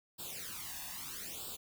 white noise with flanger, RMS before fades -44 dBFS, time 0.18-1.57 s, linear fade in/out 20 ms, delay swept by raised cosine 0.24 to 1.13 ms, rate 0.78 Hz, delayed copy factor +0.9, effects none

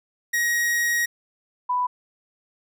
45% pulse / sine tone pair in turn, 1891 / 991.9 Hz, A#6 / B5, +24 / +7 cents, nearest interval major seventh, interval 1117 cents, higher first, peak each -20 dBFS, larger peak neither, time 0.33-1.06 / 1.69-1.87 s, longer first, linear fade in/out 10 ms, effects none

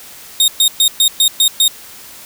sawtooth tone bursts, 3707 Hz, A#7, 10 cents flat, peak -5 dBFS, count 7, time 0.4-1.68 s, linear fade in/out 2 ms, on 80 ms, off 120 ms, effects white hiss -36 dBFS RMS until 2.25 s

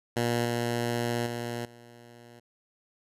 10% pulse tone with level steps, 119 Hz, A#2, 36 cents sharp, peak -17 / -19 / -24 / -41 dBFS, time 0.16-2.4 s, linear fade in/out 10 ms, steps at 0.45 / 1.26 / 1.65 s, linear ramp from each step 5 ms, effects resampled to 32000 Hz

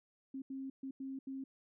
sine tone bursts at uneven times, 268 Hz, C4, 42 cents sharp, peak -40 dBFS, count 5, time 0.34-0.42 / 0.5-0.7 / 0.83-0.91 / 1-1.19 / 1.27-1.44 s, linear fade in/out 5 ms, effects none

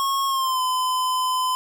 square tone with pitch glide, 1092 to 1018.9 Hz, C#6 to C6, -26 to -46 cents, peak -21 dBFS, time 0-1.55 s, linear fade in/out 0 ms, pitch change -120 cents, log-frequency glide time 0.27-0.61 s, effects none

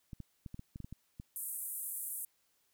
clicks, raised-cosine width 5 ms, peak -32 dBFS, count 10, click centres 0.132 / 0.203 / 0.462 / 0.544 / 0.594 / 0.759 / 0.803 / 0.845 / 0.926 / 1.199 s
pink band-pass noise, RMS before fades -41 dBFS, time 1.36-2.25 s, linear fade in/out 0 ms, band 8900 to 15000 Hz, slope 48 dB/octave
effects white hiss -75 dBFS RMS until 2.73 s

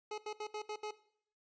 25% pulse tone bursts at uneven times, 424.1 Hz, G#4, 36 cents sharp, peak -35 dBFS, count 6, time 0.11-0.18 / 0.26-0.33 / 0.4-0.47 / 0.54-0.62 / 0.69-0.76 / 0.83-0.91 s, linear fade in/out 5 ms, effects noise-tail reverb RT60 0.6 s tail -17 dB re dry + resampled to 16000 Hz

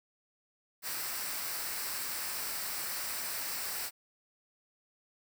white noise with comb filter, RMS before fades -37 dBFS, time 0.82-3.91 s, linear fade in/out 50 ms, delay 0.3 ms, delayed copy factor -0.5, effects none

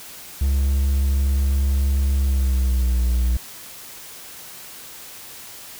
triangle tone with pitch glide, 68.4 to 60.94 Hz, C#2 to B1, -23 to -22 cents, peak -14 dBFS, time 0.41-3.37 s, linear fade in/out 5 ms, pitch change -199 cents, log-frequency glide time 2.16-3 s, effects white hiss -39 dBFS RMS until 5.79 s

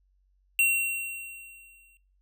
square tone with exponential decay, 2735 Hz, F7, 37 cents flat, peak -19 dBFS, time 0.59-1.97 s, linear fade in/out 1 ms, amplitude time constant 300 ms, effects noise-tail reverb RT60 0.4 s tail -21 dB re dry + added 47 Hz sine -64 dBFS peak until 2.21 s

